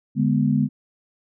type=chord; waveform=sine; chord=G# diminished; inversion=second; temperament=equal; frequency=146.83 / 207.7 / 246.9 Hz; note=D3 / G#3 / B3; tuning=0 / 0 / 0 cents; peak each=-21 dBFS; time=0.15-0.69 s; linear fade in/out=50 ms; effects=none